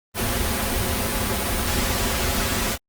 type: noise with comb filter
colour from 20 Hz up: pink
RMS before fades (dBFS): -23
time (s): 0.14-2.78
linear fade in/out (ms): 50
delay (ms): 6.5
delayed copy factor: -0.8
effects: Opus 32 kbps